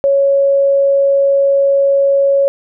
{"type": "tone", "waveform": "sine", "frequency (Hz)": 554.4, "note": "C#5", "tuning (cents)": 0, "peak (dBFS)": -8, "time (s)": [0.04, 2.48], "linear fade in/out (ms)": 0, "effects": []}